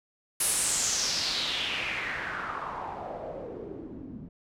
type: noise with low-pass filter sweep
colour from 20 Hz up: white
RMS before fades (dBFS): -32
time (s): 0.4-4.29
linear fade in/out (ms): 5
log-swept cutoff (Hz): 11000 to 210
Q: 3.8
effects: none